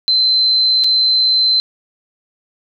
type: tone with dropouts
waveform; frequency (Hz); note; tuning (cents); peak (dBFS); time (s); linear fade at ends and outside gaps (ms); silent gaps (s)
sine; 4079; C8; -45; -10; 0.08-1.6; 0; 0.838-0.843
effects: none